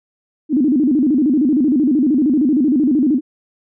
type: tone with vibrato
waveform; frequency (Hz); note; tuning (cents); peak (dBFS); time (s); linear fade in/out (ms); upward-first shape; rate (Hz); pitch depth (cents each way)
sine; 277.2; C#4; 0; -11; 0.49-3.21; 50; square; 13; 180
effects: none